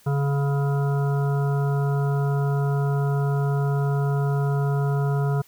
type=harmonic tone; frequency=140.7 Hz; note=C#3; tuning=26 cents sharp; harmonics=1 / 3 / 5 / 7 / 9 / 10; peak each=-20 / -30 / -34 / -37 / -39 / -40 dBFS; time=0.06-5.42 s; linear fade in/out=10 ms; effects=white hiss -55 dBFS RMS until 5.47 s